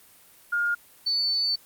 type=tone pair in turn; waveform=sine; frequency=1418 / 4502 Hz; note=F6 / C#8; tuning=+26 / +26 cents; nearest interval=octave + minor sixth; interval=2000 cents; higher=second; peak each=-22 dBFS; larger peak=neither; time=0.52-0.75 / 1.06-1.56 s; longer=second; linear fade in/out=10 ms; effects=white hiss -54 dBFS RMS until 1.65 s + Opus 24 kbps